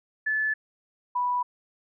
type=tone pair in turn; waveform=sine; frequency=1734 / 984.4 Hz; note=A6 / B5; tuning=-26 / -6 cents; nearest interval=minor seventh; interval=980 cents; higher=first; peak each=-23 dBFS; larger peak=neither; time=0.26-0.54 / 1.15-1.43 s; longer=neither; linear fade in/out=10 ms; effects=none